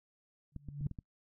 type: tone with exponential growth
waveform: sine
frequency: 143.7 Hz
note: D3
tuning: 37 cents flat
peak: -30 dBFS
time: 0.52-0.87 s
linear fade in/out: 2 ms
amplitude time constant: 76 ms
type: clicks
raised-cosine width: 5 ms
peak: -31 dBFS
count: 6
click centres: 0.563 / 0.687 / 0.81 / 0.863 / 0.913 / 0.988 s
effects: noise-tail reverb RT60 0.1 s tail -25 dB re dry